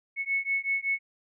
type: beating tone pair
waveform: sine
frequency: 2200 / 2205.3 Hz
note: C#7 / C#7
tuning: -14 / -10 cents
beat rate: 5.3 Hz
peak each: -29 dBFS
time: 0.16-0.99 s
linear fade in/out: 50 ms
effects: none